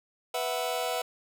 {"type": "chord", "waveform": "sawtooth", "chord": "B suspended fourth", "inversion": "none", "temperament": "just", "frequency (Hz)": [493.9, 658.5, 740.8], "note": ["B4", "E5", "F#5"], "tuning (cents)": [0, -2, 2], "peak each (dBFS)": -29, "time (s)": [0.34, 1.02], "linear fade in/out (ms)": 5, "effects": []}